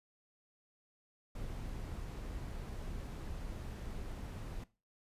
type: noise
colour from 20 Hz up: brown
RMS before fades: -43 dBFS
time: 1.35-4.64 s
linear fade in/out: 5 ms
effects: noise-tail reverb RT60 0.3 s tail -18 dB re dry + resampled to 32000 Hz